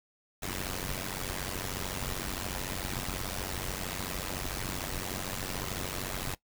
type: noise with amplitude modulation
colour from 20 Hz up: pink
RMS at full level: -32 dBFS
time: 0.42-6.35 s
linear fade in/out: 10 ms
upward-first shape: sine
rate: 93.5 Hz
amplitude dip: 90%
effects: noise-tail reverb RT60 0.1 s tail -19 dB re dry